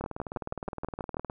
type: two click trains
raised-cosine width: 1 ms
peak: -18 / -21 dBFS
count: 8 / 26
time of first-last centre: 0.04-1.169 / 0.01-1.299 s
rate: 6.2 / 19.4 Hz
effects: none